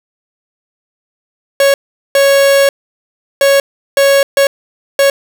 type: tone bursts at uneven times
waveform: 45% pulse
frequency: 554 Hz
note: C#5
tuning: 1 cent flat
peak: -6 dBFS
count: 6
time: 1.6-1.74 / 2.15-2.69 / 3.41-3.6 / 3.97-4.23 / 4.37-4.47 / 4.99-5.1 s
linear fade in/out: 2 ms
effects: none